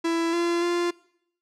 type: tone with pitch steps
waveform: 45% pulse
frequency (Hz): 332.7 / 342.7 / 347.6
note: E4 / F4 / F4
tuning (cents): +16 / -33 / -8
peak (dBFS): -22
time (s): 0.04-0.91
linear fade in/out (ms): 10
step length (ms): 290
effects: noise-tail reverb RT60 0.7 s tail -22 dB re dry + low-pass 7000 Hz 12 dB/octave